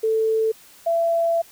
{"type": "tone pair in turn", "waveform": "sine", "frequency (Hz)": [442.5, 670.7], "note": ["A4", "E5"], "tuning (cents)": [10, 30], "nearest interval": "perfect fifth", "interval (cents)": 720, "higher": "second", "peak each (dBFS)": -17, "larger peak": "neither", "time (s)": [[0.03, 0.52], [0.86, 1.42]], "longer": "second", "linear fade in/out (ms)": 10, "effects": ["white hiss -49 dBFS RMS until 1.51 s"]}